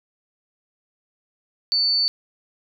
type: tone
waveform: sine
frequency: 4500 Hz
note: C#8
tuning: 25 cents sharp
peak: -17 dBFS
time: 1.72-2.08 s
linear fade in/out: 0 ms
effects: none